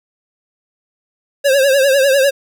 square tone with vibrato, 545 Hz, C#5, 29 cents flat, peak -10 dBFS, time 1.44-2.31 s, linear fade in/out 20 ms, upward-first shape triangle, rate 10 Hz, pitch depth 100 cents each way, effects none

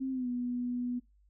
sine tone with pitch glide, 264.5 to 245.4 Hz, C4 to B3, +19 to -11 cents, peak -31 dBFS, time 0-1 s, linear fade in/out 20 ms, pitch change -130 cents, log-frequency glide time 0.11-0.28 s, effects noise-tail reverb RT60 0.2 s tail -21 dB re dry + added 50 Hz sine -62 dBFS peak until 1.29 s

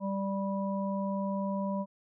harmonic tone, 196 Hz, G3, in tune, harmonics 1 / 3 / 5, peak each -31 / -36 / -38 dBFS, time 0-1.86 s, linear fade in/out 50 ms, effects none

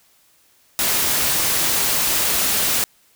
white noise, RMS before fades -19 dBFS, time 0.79-2.84 s, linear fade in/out 0 ms, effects white hiss -57 dBFS RMS until 3.15 s

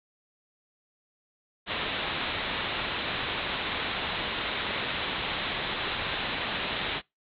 white low-pass noise, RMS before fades -32 dBFS, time 1.66-7.02 s, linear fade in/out 50 ms, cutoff 3900 Hz, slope 96 dB/octave, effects noise-tail reverb RT60 0.2 s tail -24 dB re dry

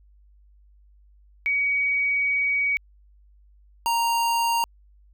sine / square tone pair in turn, 2259 / 930.8 Hz, C#7 / A#5, +32 / -3 cents, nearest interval octave + minor third, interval 1535 cents, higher first, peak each -20 / -21 dBFS, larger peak first, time 1.46-2.77 / 3.86-4.64 s, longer first, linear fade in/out 0 ms, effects added 50 Hz sine -52 dBFS peak until 5.13 s

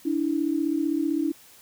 sine tone pair together, 289.5 / 325.1 Hz, D4 / E4, -25 / -24 cents, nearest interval major second, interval 201 cents, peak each -25 dBFS, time 0.05-1.32 s, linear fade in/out 10 ms, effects white hiss -52 dBFS RMS until 1.61 s

